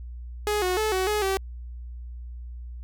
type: tone with pitch steps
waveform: sawtooth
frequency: 418.5 / 365.5 / 432.5 / 375 / 421.4 / 385.7 Hz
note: G#4 / F#4 / A4 / F#4 / G#4 / G4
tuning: +13 / -21 / -30 / +23 / +25 / -28 cents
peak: -19 dBFS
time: 0.47-1.37 s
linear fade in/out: 0 ms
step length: 150 ms
effects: added 60 Hz sine -35 dBFS peak until 2.83 s